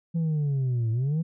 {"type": "linear two-way sweep", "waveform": "sine", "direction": "down then up", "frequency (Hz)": [168.9, 110, 168.9], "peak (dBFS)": -20, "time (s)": [0.14, 1.23], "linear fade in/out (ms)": 20, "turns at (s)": 0.91, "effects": ["tanh soft clip ceiling -22 dBFS"]}